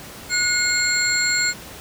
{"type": "tone cluster", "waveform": "sine", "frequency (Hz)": [1456, 2154, 4243, 7360], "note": ["F#6", "C7", "C8", "A#8"], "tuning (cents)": [-28, 50, 23, -23], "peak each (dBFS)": -23, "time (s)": [0.29, 1.54], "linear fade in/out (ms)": 50, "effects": ["pink hiss -38 dBFS RMS until 1.8 s", "high-pass 60 Hz 12 dB/octave"]}